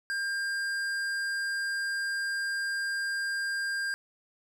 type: tone with tanh clipping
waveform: triangle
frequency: 1600 Hz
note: G6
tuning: 35 cents sharp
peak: -31 dBFS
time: 0.1-3.94 s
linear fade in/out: 0 ms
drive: 18 dB
effects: none